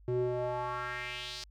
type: tone with band-pass filter sweep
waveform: square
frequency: 123.47 Hz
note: B2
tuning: in tune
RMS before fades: -35 dBFS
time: 0.08-1.44 s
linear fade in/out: 0 ms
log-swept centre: 290 to 5000 Hz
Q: 2.8
effects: added 50 Hz sine -54 dBFS peak until 1.5 s